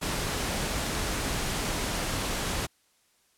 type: noise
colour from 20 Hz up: pink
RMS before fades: -30 dBFS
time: 0.01-2.67 s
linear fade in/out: 20 ms
effects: white hiss -67 dBFS RMS until 3.37 s + low-pass 11000 Hz 12 dB/octave